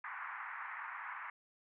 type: band-pass noise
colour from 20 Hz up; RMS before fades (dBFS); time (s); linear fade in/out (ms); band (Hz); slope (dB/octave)
pink; -45; 0.04-1.3; 2; 920 to 2100; 48
effects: none